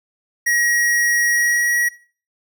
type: tone with pitch glide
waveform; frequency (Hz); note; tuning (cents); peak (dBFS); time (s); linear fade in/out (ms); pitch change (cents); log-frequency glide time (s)
square; 1900 to 1914.3; A#6 to A#6; +33 to +45; -16; 0.46-1.89; 10; +12; 1.32-1.76
effects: noise-tail reverb RT60 0.4 s tail -20 dB re dry